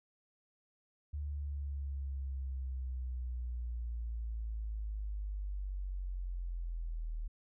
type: linear sweep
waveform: sine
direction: down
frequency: 73.42 to 39.1 Hz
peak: -36 dBFS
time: 1.13-7.28 s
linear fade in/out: 10 ms
effects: none